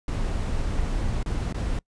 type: noise with dropouts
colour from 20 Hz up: brown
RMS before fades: -26 dBFS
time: 0.08-1.79 s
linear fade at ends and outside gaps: 2 ms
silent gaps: 1.23-1.26 / 1.526-1.544 s
effects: noise-tail reverb RT60 0.1 s tail -25 dB re dry + resampled to 22050 Hz